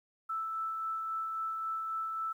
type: tone with tremolo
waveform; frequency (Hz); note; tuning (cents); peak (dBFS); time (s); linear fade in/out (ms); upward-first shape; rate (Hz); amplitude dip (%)
sine; 1319; E6; +1; -32; 0.29-2.33; 10; sine; 3.7; 25
effects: 11-bit